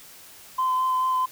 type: tone with vibrato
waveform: sine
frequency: 1028 Hz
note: C6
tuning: 31 cents flat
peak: -19 dBFS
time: 0.58-1.26 s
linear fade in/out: 10 ms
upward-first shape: sine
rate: 4.6 Hz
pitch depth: 12 cents each way
effects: tanh soft clip ceiling -17 dBFS + white hiss -47 dBFS RMS until 1.31 s